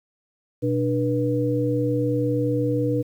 sine tone cluster, 123.6 / 297.8 / 484.5 Hz, B2 / D4 / B4, +2 / +24 / -33 cents, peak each -24 dBFS, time 0.62-3.03 s, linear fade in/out 20 ms, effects 9-bit

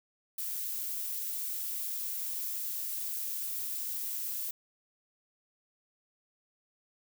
violet noise, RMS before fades -36 dBFS, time 0.38-4.51 s, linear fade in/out 5 ms, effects none

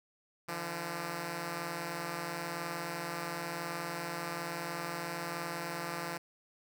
5% pulse tone pair together, 149.33 / 170.4 Hz, D3 / F3, +29 / -42 cents, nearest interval major second, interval 229 cents, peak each -32 / -26 dBFS, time 0.48-6.18 s, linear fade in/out 10 ms, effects none

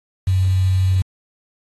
sine tone with quantisation, 93.7 Hz, F#2, 22 cents sharp, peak -13 dBFS, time 0.27-1.02 s, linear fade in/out 5 ms, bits 6, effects AAC 32 kbps

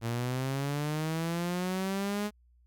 sawtooth linear sweep, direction up, 113.8 to 210.2 Hz, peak -26 dBFS, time 0.01-2.31 s, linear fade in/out 50 ms, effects added 60 Hz sine -60 dBFS peak until 2.66 s

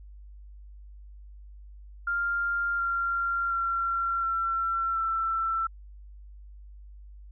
sine tone with pitch steps, 1396.9 / 1381.7 / 1366.6 / 1351.7 / 1336.9 Hz, F6 / F6 / F6 / E6 / E6, 0 / -19 / -38 / +43 / +24 cents, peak -25 dBFS, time 2.07-5.67 s, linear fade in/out 5 ms, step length 720 ms, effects added 50 Hz sine -44 dBFS peak until 7.31 s

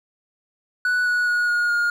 triangle tone with pitch steps, 1480 / 1465.5 / 1451.2 / 1437 / 1423 Hz, F#6 / F#6 / F#6 / F6 / F6, 0 / -17 / -34 / +49 / +32 cents, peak -16 dBFS, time 0.85-1.9 s, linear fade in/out 2 ms, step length 210 ms, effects none

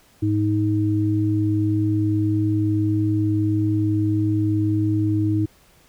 sine tone pair together, 105.48 / 314.8 Hz, G#2 / D#4, +27 / +20 cents, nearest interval octave + perfect fifth, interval 1893 cents, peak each -20 dBFS, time 0.22-5.46 s, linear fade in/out 10 ms, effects pink hiss -55 dBFS RMS until 5.88 s

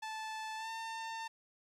sawtooth tone with pitch glide, 875 to 901.7 Hz, A5 to A5, -10 to +42 cents, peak -36 dBFS, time 0.02-1.28 s, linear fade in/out 10 ms, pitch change +52 cents, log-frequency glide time 0.56-0.7 s, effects low-pass 7000 Hz 12 dB/octave + 12-bit

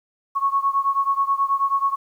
sine beating tone pair, 1100 / 1109.3 Hz, C#6 / C#6, -14 / +1 cents, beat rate 9.3 Hz, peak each -20 / -22 dBFS, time 0.35-1.96 s, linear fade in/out 20 ms, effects 9-bit

